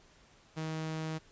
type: tone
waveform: sawtooth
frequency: 158.4 Hz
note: D#3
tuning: 31 cents sharp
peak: -31 dBFS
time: 0.56-1.19 s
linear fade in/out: 20 ms
effects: pink hiss -62 dBFS RMS until 1.31 s + resampled to 16000 Hz